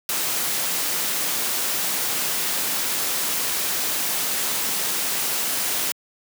white noise, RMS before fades -24 dBFS, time 0.09-5.92 s, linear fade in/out 2 ms, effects high-pass 150 Hz 12 dB/octave

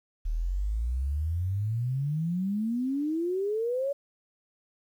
sine exponential sweep, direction up, 37.55 to 572 Hz, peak -26 dBFS, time 0.25-3.93 s, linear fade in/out 10 ms, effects 10-bit

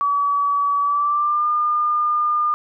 sine tone with pitch glide, 1141 to 1208.8 Hz, C#6 to D6, +50 to +50 cents, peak -16 dBFS, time 0.01-2.54 s, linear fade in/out 0 ms, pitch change +100 cents, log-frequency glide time 0.81-1.48 s, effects none

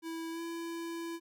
square tone with pitch glide, 328.2 to 334.7 Hz, E4 to E4, -8 to +26 cents, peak -38 dBFS, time 0.02-1.2 s, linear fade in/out 50 ms, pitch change +34 cents, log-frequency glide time 0.31-0.41 s, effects none

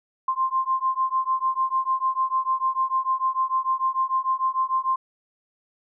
sine beating tone pair, 1046.5 / 1053.2 Hz, C6 / C6, 0 / +11 cents, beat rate 6.7 Hz, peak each -24 dBFS, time 0.28-4.96 s, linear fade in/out 5 ms, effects none

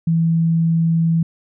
sine tone, 164.81 Hz, E3, in tune, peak -13 dBFS, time 0.07-1.23 s, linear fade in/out 5 ms, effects none

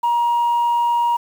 sine tone, 948 Hz, A#5, 29 cents sharp, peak -13 dBFS, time 0.03-1.17 s, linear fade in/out 10 ms, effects tanh soft clip ceiling -12 dBFS + 7-bit

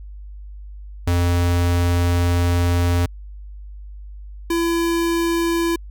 square tone pair in turn, 87.31 / 336.8 Hz, F2 / E4, 0 / +37 cents, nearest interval octave + major seventh, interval 2337 cents, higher second, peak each -16 / -18 dBFS, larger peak first, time 1.07-3.06 / 4.5-5.76 s, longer first, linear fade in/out 5 ms, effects added 50 Hz sine -33 dBFS peak until 5.9 s

